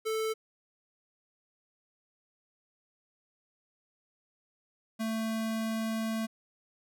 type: tone pair in turn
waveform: square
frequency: 440 / 222.6 Hz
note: A4 / A3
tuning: 0 / +20 cents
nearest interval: octave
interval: 1180 cents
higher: first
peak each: -30 / -31 dBFS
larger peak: first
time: 0.05-0.34 / 4.99-6.27 s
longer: second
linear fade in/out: 20 ms
effects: none